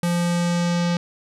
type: tone with low-pass filter sweep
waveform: square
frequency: 173.4 Hz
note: F3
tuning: 12 cents flat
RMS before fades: -21 dBFS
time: 0.03-0.97 s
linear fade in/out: 2 ms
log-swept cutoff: 11000 to 5100 Hz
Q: 1.5
effects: none